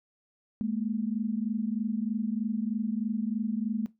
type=tone pair together; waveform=sine; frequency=211.1 / 234.3 Hz; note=G#3 / A#3; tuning=+29 / +9 cents; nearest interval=major second; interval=180 cents; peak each=-29 / -31 dBFS; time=0.61-3.86 s; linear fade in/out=0 ms; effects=noise-tail reverb RT60 0.2 s tail -18 dB re dry